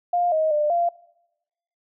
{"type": "tone with pitch steps", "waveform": "sine", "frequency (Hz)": [704, 629, 598, 690], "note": ["F5", "D#5", "D5", "F5"], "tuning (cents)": [14, 19, 31, -21], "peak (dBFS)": -18, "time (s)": [0.13, 0.89], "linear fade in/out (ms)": 5, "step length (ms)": 190, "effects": ["noise-tail reverb RT60 0.9 s tail -22 dB re dry"]}